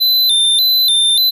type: tone with vibrato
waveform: square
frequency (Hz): 3799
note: A#7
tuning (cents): +32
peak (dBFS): -10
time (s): 0-1.31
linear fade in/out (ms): 20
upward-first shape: square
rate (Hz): 1.7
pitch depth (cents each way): 100
effects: none